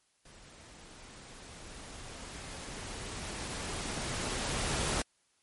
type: noise with level ramp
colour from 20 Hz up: pink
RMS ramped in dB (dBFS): -55 to -31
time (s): 0.25-5.02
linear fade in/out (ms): 5
effects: white hiss -72 dBFS RMS until 5.42 s + MP3 48 kbps